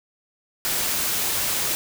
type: noise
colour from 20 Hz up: white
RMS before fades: -24 dBFS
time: 0.65-1.75 s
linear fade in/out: 0 ms
effects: none